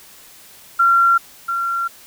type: tone pair in turn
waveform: sine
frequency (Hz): 1372 / 1372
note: F6 / F6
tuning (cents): -31 / -31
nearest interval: unison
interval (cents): 0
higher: neither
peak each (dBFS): -10 / -18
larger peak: first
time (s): 0.79-1.18 / 1.48-1.88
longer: second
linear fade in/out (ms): 10
effects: white hiss -44 dBFS RMS until 2.06 s